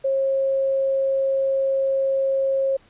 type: tone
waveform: sine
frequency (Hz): 540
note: C#5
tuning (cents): -45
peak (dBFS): -18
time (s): 0.04-2.77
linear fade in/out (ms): 10
effects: pink hiss -56 dBFS RMS until 2.89 s + resampled to 8000 Hz